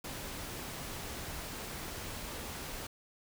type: noise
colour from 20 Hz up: pink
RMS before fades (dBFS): -42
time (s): 0.04-2.87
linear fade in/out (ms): 5
effects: none